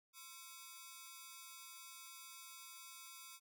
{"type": "ring-modulated tone", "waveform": "5% pulse", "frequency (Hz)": 1199, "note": "D6", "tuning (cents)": 36, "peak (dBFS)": -38, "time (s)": [0.13, 3.4], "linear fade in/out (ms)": 50, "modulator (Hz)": 153, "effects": []}